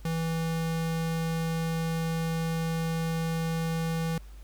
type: tone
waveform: square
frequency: 163.8 Hz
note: E3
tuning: 11 cents flat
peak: -28 dBFS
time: 0.05-4.18 s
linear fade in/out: 2 ms
effects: added 50 Hz sine -43 dBFS peak until 4.43 s + pink hiss -59 dBFS RMS until 4.43 s